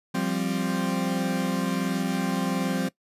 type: chord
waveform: 40% pulse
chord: F suspended second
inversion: none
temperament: equal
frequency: 174.61 / 196 / 261.6 Hz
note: F3 / G3 / C4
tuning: 0 / 0 / 0 cents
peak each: -28 dBFS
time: 0.14-2.89 s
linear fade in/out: 10 ms
effects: noise-tail reverb RT60 0.1 s tail -19 dB re dry + resampled to 32000 Hz